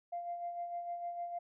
sine tone with tremolo, 695 Hz, F5, 9 cents flat, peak -35 dBFS, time 0.12-1.39 s, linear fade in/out 10 ms, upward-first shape sine, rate 6.6 Hz, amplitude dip 50%, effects tanh soft clip ceiling -31 dBFS

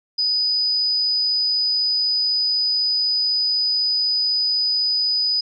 sine tone, 4978 Hz, D#8, in tune, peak -17 dBFS, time 0.18-5.41 s, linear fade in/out 10 ms, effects none

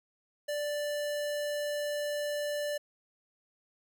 square tone, 587.3 Hz, D5, in tune, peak -32 dBFS, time 0.48-2.78 s, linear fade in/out 10 ms, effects none

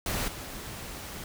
pink noise with level steps, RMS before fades -31 / -40 dBFS, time 0.06-1.24 s, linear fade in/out 2 ms, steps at 0.28 s, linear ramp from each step 2 ms, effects none

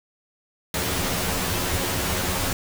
pink noise with comb filter, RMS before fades -25 dBFS, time 0.74-2.53 s, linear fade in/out 2 ms, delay 11 ms, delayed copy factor +0.8, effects none

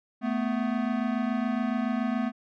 square tone pair together, 221.2 / 248.3 Hz, A3 / B3, +9 / +9 cents, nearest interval major second, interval 200 cents, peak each -29 / -29 dBFS, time 0.21-2.32 s, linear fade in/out 50 ms, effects low-pass 2000 Hz 12 dB/octave

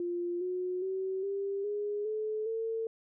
sine tone with pitch steps, 349.2 / 364.2 / 379.9 / 396.3 / 413.4 / 431.2 / 449.7 Hz, F4 / F#4 / F#4 / G4 / G#4 / A4 / A4, 0 / -27 / +46 / +19 / -8 / -35 / +38 cents, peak -31 dBFS, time 0-2.87 s, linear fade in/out 2 ms, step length 410 ms, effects none

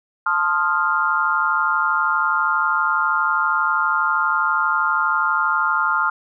sine chord, F dominant seventh, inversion first, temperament equal, 880 / 1046.5 / 1244.5 / 1396.9 Hz, A5 / C6 / Eb6 / F6, 0 / 0 / 0 / 0 cents, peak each -25 / -24 / -22 / -19 dBFS, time 0.26-6.1 s, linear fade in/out 5 ms, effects none

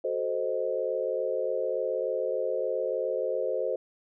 sine chord, F# diminished seventh, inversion none, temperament equal with one note detuned, 373 / 440 / 523.3 / 622.3 Hz, F#4 / A4 / C5 / Eb5, +14 / 0 / 0 / 0 cents, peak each -35 / -33 / -29 / -34 dBFS, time 0.04-3.76 s, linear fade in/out 5 ms, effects none

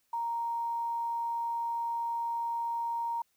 sine tone with quantisation, 932.3 Hz, A#5, in tune, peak -30 dBFS, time 0.13-3.22 s, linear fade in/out 5 ms, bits 10, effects white hiss -74 dBFS RMS until 3.36 s

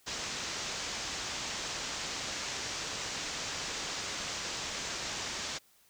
white low-pass noise, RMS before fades -38 dBFS, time 0.06-5.59 s, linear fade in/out 20 ms, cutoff 7100 Hz, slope 48 dB/octave, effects white hiss -65 dBFS RMS until 5.89 s

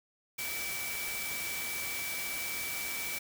sine tone in noise, 2305 Hz, D7, 33 cents flat, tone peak -38 dBFS, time 0.38-3.19 s, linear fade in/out 10 ms, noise white, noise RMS -38 dBFS, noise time 0.38-3.19 s, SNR -3 dB, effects none

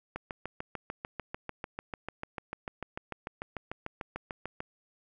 click train, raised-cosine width 0.5 ms, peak -21 dBFS, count 31, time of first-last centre 0.16-4.604 s, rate 6.75 Hz, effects none

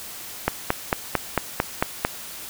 click train, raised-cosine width 0.5 ms, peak -3 dBFS, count 8, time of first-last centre 0.48-2.05 s, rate 4.46 Hz, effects white hiss -37 dBFS RMS until 2.49 s

